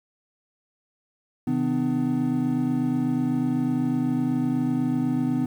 triangle tone cluster, 131.4 / 159.7 / 251.5 / 299.6 Hz, C3 / D#3 / B3 / D4, +8 / +45 / +32 / +35 cents, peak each -29 / -29 / -21 / -27 dBFS, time 1.47-5.46 s, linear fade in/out 5 ms, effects 9-bit

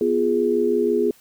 sine chord, F diminished, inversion second, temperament equal, 246.9 / 349.2 / 415.3 Hz, Cb4 / F4 / Ab4, 0 / 0 / 0 cents, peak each -24 / -22 / -19 dBFS, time 0.01-1.11 s, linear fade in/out 2 ms, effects white hiss -54 dBFS RMS until 1.2 s

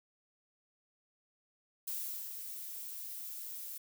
violet noise with ADSR envelope, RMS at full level -38 dBFS, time 1.87-3.78 s, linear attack 8 ms, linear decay 420 ms, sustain -6 dB, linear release 7 ms, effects none

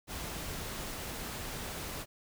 pink noise, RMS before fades -40 dBFS, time 0.07-2.06 s, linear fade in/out 50 ms, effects none

